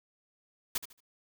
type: noise with echo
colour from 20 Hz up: white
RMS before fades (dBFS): -31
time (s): 0.75-0.78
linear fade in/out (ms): 5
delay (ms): 75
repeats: 3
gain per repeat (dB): -12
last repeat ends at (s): 1.005
effects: none